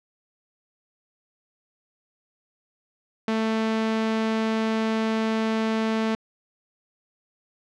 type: tone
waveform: sawtooth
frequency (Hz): 221.5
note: A3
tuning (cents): +12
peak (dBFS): -18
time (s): 3.28-6.15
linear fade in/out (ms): 2
effects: low-pass 4000 Hz 12 dB/octave